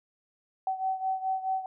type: beating tone pair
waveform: sine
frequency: 759 / 763.7 Hz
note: F#5 / G5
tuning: +44 / -45 cents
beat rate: 4.7 Hz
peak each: -29 / -33 dBFS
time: 0.67-1.66 s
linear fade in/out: 2 ms
effects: none